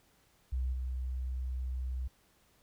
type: tone with level steps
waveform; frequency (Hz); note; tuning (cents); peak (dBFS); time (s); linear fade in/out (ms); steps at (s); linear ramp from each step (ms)
sine; 63.6; C2; -48; -30 / -33; 0.52-2.08; 10; 0.72; 20
effects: pink hiss -68 dBFS RMS until 2.62 s